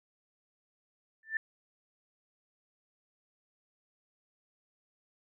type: tone with exponential growth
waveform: sine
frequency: 1774 Hz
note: A6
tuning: 14 cents sharp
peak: -25 dBFS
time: 1.23-1.37 s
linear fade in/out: 2 ms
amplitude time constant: 30 ms
effects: none